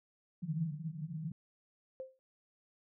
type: band-pass noise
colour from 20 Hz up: pink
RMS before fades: -39 dBFS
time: 0.42-1.32 s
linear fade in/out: 5 ms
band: 150 to 170 Hz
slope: 96 dB/octave
type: tone with exponential decay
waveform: sine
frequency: 523.3 Hz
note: C5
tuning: in tune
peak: -37 dBFS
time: 2-2.19 s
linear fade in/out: 0 ms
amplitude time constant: 40 ms
effects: none